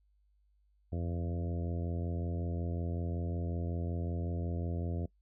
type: harmonic tone with a mistuned harmonic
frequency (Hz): 85.4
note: F2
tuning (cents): -38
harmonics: 1 / 2 / 3 / 4 / 5 / 6 / 7 / 8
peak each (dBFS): -34 / -40 / -44 / -46 / -48 / -50 / -51 / -52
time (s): 0.92-5.06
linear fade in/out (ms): 5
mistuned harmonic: 1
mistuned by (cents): +21
effects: noise-tail reverb RT60 0.1 s tail -22 dB re dry + added 50 Hz sine -67 dBFS peak until 5.21 s